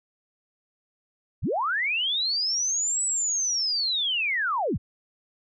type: linear two-way sweep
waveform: sine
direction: up then down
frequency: 30.87 to 7960 to 30.87 Hz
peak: -23 dBFS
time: 1.42-4.78 s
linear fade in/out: 20 ms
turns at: 3.04 s
effects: none